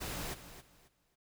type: noise with echo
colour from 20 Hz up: pink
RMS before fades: -40 dBFS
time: 0-0.35 s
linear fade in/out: 20 ms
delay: 270 ms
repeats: 3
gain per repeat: -12 dB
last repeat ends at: 1.16 s
effects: none